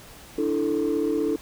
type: chord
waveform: sine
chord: D suspended second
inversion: none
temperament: equal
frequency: 293.7 / 329.6 / 440 Hz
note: D4 / E4 / A4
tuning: 0 / 0 / 0 cents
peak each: -25 / -25 / -24 dBFS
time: 0.38-1.36 s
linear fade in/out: 5 ms
effects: tanh soft clip ceiling -16 dBFS + pink hiss -46 dBFS RMS until 1.41 s